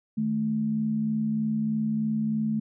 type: tone pair together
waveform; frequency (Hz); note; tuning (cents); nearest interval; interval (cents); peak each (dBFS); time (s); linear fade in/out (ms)
sine; 154.6 / 217.8; D#3 / A3; -11 / -17; tritone; 594; -33 / -24; 0.17-2.6; 10
effects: none

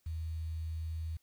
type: tone with quantisation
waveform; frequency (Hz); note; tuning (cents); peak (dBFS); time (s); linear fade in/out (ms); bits
sine; 80.6; E2; -38; -35; 0.06-1.17; 5; 10
effects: white hiss -75 dBFS RMS until 1.22 s

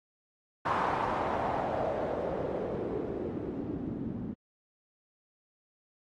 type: noise with low-pass filter sweep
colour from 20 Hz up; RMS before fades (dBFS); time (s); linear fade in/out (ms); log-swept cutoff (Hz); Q
white; -33; 0.65-4.34; 10; 1100 to 230; 2.7
effects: high-pass 60 Hz 12 dB/octave + AAC 32 kbps

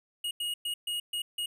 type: tone bursts at uneven times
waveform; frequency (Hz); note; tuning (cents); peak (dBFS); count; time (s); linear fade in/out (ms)
square; 2879; F#7; -48; -31; 6; 0.24-0.31 / 0.4-0.54 / 0.65-0.74 / 0.87-1 / 1.13-1.22 / 1.38-1.46; 5
effects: none

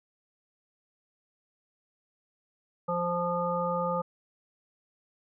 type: harmonic tone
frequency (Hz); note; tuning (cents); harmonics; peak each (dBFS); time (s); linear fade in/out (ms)
174.61; F3; 0; 1 / 3 / 5 / 7; -34 / -30 / -34 / -32; 2.88-4.02; 10
effects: none

